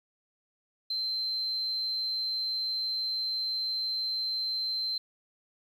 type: tone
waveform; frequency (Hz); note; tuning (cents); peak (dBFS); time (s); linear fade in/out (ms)
sine; 4107; C8; -33; -28; 0.9-4.98; 5
effects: tanh soft clip ceiling -24 dBFS + 10-bit